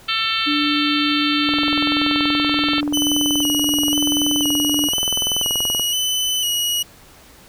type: harmonic tone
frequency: 445.6 Hz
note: A4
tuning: 22 cents sharp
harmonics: 3 / 4 / 5 / 6 / 7 / 8 / 9 / 10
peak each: -24 / -31 / -29 / -25 / -24 / -25 / -29 / -30 dBFS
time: 0.08-2.81 s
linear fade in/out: 10 ms
type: tone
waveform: sine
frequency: 293.7 Hz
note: D4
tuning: in tune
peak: -19 dBFS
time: 0.46-4.89 s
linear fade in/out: 20 ms
type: click train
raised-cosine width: 1 ms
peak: -14 dBFS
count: 91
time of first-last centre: 1.49-5.796 s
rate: 20.9 Hz
type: tone with vibrato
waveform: sawtooth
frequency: 2960 Hz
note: F#7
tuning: in tune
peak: -15 dBFS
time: 2.93-6.83 s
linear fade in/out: 10 ms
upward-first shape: square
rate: 1 Hz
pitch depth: 33 cents each way
effects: pink hiss -46 dBFS RMS until 7.48 s